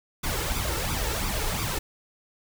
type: noise with flanger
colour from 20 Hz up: pink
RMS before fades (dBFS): -28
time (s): 0.23-1.79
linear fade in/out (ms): 10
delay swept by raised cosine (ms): 0.82 to 2.32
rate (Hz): 2.9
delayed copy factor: +0.65
effects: none